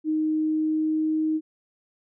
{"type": "tone with pitch glide", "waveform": "sine", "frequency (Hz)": [311.1, 313.1], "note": ["D#4", "D#4"], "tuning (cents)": [0, 11], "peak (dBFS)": -21, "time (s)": [0.04, 1.41], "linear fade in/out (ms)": 50, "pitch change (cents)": 11, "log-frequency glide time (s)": [0.32, 1.23], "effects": []}